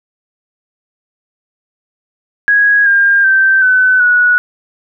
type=tone with pitch steps; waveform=sine; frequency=1656 / 1606.1 / 1557.6 / 1510.7 / 1465.1 Hz; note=G#6 / G6 / G6 / F#6 / F#6; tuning=-5 / +42 / -12 / +36 / -17 cents; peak=-6 dBFS; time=2.48-4.38 s; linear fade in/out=0 ms; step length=380 ms; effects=none